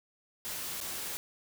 white noise with dropouts, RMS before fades -38 dBFS, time 0.45-1.17 s, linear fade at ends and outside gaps 0 ms, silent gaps 0.803-0.812 s, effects none

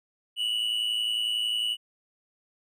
triangle tone pair together, 2849 / 2960 Hz, F7 / F#7, +34 / 0 cents, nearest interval minor second, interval 66 cents, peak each -30 / -25 dBFS, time 0.36-1.77 s, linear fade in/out 50 ms, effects none

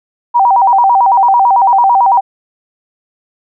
sine tone with vibrato, 864 Hz, A5, 32 cents flat, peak -5 dBFS, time 0.34-2.21 s, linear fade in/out 20 ms, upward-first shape square, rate 9 Hz, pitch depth 180 cents each way, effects none

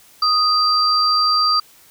sine tone pair together, 1244.5 / 4706 Hz, D#6 / D8, 0 / +3 cents, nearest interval octave + major seventh, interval 2303 cents, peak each -16 dBFS, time 0.22-1.6 s, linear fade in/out 5 ms, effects white hiss -49 dBFS RMS until 1.9 s

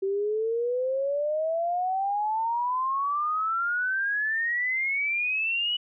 sine exponential sweep, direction up, 383.4 to 2965 Hz, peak -24 dBFS, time 0.02-5.77 s, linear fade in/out 10 ms, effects none

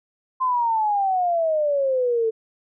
sine exponential sweep, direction down, 1046 to 440 Hz, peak -18 dBFS, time 0.4-2.31 s, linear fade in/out 20 ms, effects none

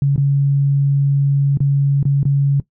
sine tone with dropouts, 140 Hz, C#3, 18 cents sharp, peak -11 dBFS, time 0.02-2.6 s, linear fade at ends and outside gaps 2 ms, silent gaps 0.161-0.178 / 1.573-1.604 / 2.029-2.053 / 2.231-2.253 s, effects noise-tail reverb RT60 0.1 s tail -18 dB re dry

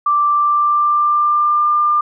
sine tone with pitch glide, 1174.7 to 1197.3 Hz, D6 to D6, 0 to +33 cents, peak -11 dBFS, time 0.06-2.01 s, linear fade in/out 5 ms, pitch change +33 cents, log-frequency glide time 0.27-1.7 s, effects none

